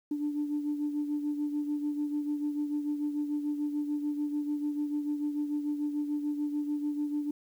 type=beating tone pair; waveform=sine; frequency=293.7 / 300.5 Hz; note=D4 / D4; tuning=0 / +40 cents; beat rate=6.8 Hz; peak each=-29 / -37 dBFS; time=0.11-7.31 s; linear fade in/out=5 ms; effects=tanh soft clip ceiling -23 dBFS + 10-bit

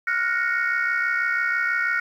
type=chord; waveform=sine; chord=Gb major seventh; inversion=third; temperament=equal with one note detuned; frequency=1396.9 / 1463 / 1864.7 / 2217 Hz; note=F6 / Gb6 / Bb6 / Db7; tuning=0 / -20 / 0 / 0 cents; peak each=-25 / -24 / -25 / -28 dBFS; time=0.07-2 s; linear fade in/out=5 ms; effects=tanh soft clip ceiling -13 dBFS + 9-bit

